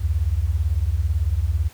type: beating tone pair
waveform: sine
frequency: 68.5 / 86.5 Hz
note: C#2 / F2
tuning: -20 / -16 cents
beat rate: 18 Hz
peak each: -21 dBFS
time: 0-1.69 s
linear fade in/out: 20 ms
effects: pink hiss -48 dBFS RMS until 1.73 s